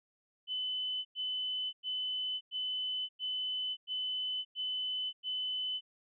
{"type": "tone bursts", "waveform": "sine", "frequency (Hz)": 3019, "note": "F#7", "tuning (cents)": 34, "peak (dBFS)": -33, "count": 8, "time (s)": [0.47, 5.81], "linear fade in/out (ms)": 50, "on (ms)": 580, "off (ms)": 100, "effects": []}